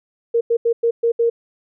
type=tone bursts at uneven times; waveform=sine; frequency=465.6 Hz; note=A#4; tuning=2 cents flat; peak=-13 dBFS; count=6; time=0.34-0.41 / 0.5-0.57 / 0.65-0.73 / 0.83-0.91 / 1.03-1.12 / 1.19-1.3 s; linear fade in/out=10 ms; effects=none